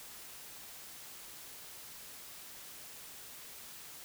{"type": "silence", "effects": ["white hiss -50 dBFS RMS until 4.04 s"]}